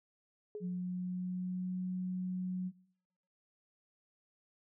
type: tone with exponential decay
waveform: sine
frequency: 420.1 Hz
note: G#4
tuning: 20 cents sharp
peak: -37 dBFS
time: 0.55-0.82 s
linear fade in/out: 1 ms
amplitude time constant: 57 ms
type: tone with pitch glide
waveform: sine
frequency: 180.5 to 183.44 Hz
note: F#3 to F#3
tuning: -43 to -15 cents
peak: -34 dBFS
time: 0.6-2.72 s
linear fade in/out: 50 ms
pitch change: +28 cents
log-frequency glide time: 0.78-1.79 s
effects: noise-tail reverb RT60 0.8 s tail -23 dB re dry